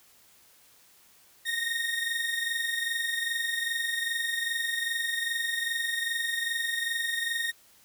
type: tone pair together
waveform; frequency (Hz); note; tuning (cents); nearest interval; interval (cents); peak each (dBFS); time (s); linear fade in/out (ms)
30% pulse; 1846 / 1868.5; A#6 / A#6; -17 / +4; unison; 21; -27 / -30; 1.45-7.52; 20
effects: white hiss -59 dBFS RMS until 7.84 s